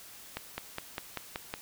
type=accelerating click train; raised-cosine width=0.3 ms; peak=-18 dBFS; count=7; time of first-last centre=0.37-1.539 s; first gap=210 ms; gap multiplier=0.97; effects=white hiss -50 dBFS RMS until 1.61 s